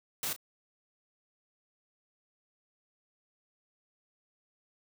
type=noise with echo; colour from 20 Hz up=white; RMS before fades=-34 dBFS; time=0.23-0.33 s; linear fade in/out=2 ms; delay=33 ms; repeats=1; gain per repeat=-13 dB; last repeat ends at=0.363 s; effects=none